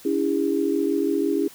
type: tone cluster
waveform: sine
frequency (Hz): 284.6 / 330.6 / 404.9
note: C#4 / E4 / G#4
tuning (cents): +46 / +5 / -44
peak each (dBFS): -24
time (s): 0.05-1.48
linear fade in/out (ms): 5
effects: white hiss -47 dBFS RMS until 1.54 s